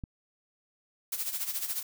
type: click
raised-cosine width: 5 ms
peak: -25 dBFS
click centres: 0.038 s
type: noise with tremolo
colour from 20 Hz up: blue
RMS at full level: -31 dBFS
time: 1.12-1.83 s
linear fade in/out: 5 ms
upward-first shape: sine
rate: 14 Hz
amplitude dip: 70%
effects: none